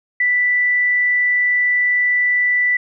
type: tone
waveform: sine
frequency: 1975.5 Hz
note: B6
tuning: in tune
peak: -13 dBFS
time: 0.2-2.77 s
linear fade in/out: 5 ms
effects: none